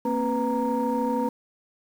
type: tone cluster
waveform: sine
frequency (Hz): 231.4 / 264.5 / 494.6 / 930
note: A#3 / C4 / B4 / A#5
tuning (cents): -13 / +19 / +3 / -4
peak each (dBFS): -27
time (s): 0.05-1.29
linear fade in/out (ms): 5
effects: tanh soft clip ceiling -16 dBFS + 8-bit